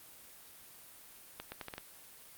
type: accelerating click train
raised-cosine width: 0.3 ms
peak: -25 dBFS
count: 6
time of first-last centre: 1.4-1.781 s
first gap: 120 ms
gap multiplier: 0.77
effects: white hiss -55 dBFS RMS until 2.37 s + Opus 32 kbps